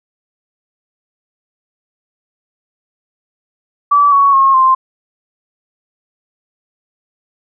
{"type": "tone with pitch steps", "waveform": "sine", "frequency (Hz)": [1153, 1116.9, 1082, 1048.2], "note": ["D6", "C#6", "C#6", "C6"], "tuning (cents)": [-32, 13, -42, 3], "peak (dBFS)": -6, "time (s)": [3.91, 4.75], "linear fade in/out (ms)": 10, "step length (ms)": 210, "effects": []}